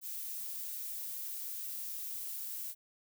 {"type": "noise", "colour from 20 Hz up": "violet", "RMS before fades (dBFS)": -41, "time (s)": [0.01, 2.75], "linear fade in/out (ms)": 50, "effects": []}